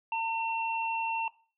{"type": "tone pair together", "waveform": "sine", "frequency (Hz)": [906, 2715], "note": ["A#5", "F7"], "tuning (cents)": [-50, -50], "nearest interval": "octave + perfect fifth", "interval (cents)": 1900, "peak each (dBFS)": [-29, -34], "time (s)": [0.12, 1.28], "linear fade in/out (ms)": 2, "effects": ["noise-tail reverb RT60 0.4 s tail -19 dB re dry"]}